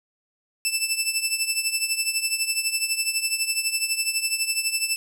15% pulse tone with tremolo, 2647 Hz, E7, 7 cents sharp, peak -12 dBFS, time 0.65-4.96 s, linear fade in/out 0 ms, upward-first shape triangle, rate 12 Hz, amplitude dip 80%, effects none

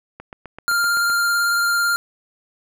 click train, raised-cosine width 0.5 ms, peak -20 dBFS, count 8, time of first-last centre 0.2-1.1 s, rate 7.78 Hz
square tone with vibrato, 1396.9 Hz, F6, in tune, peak -17 dBFS, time 0.68-1.96 s, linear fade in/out 0 ms, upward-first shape sine, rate 18 Hz, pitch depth 13 cents each way
effects none

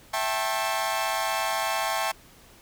sawtooth chord, A dominant seventh, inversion second, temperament equal with one note detuned, 659.3 / 784 / 880 / 1083.4 Hz, E5 / G5 / A5 / C#6, 0 / 0 / 0 / -40 cents, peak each -27 dBFS, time 0.13-2.12 s, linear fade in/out 10 ms, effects pink hiss -53 dBFS RMS until 2.61 s

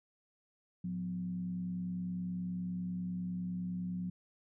sine tone with frequency modulation, 179.9 Hz, F#3, 48 cents flat, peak -35 dBFS, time 0.84-4.1 s, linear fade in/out 5 ms, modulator 69.9 Hz, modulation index 0.43, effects none

